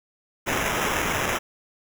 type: noise with sample-and-hold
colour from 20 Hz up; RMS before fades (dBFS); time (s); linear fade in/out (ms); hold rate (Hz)
white; -25; 0.46-1.39; 20; 4410
effects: none